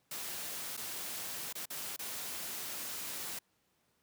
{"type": "noise with dropouts", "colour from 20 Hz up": "white", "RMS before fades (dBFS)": -41, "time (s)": [0.11, 3.39], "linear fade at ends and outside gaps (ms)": 5, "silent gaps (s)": [[0.768, 0.774], [1.528, 1.552], [1.657, 1.702], [1.964, 1.991]], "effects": ["pink hiss -75 dBFS RMS until 4.02 s", "high-pass 100 Hz 12 dB/octave"]}